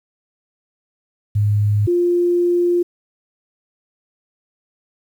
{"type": "tone pair in turn", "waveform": "sine", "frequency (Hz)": [103.83, 350.2], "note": ["G#2", "F4"], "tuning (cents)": [0, 5], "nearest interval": "octave + major sixth", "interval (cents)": 2105, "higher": "second", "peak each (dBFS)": -13, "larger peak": "neither", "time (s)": [[1.35, 1.87], [1.87, 2.83]], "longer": "second", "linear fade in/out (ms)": 10, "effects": ["8-bit"]}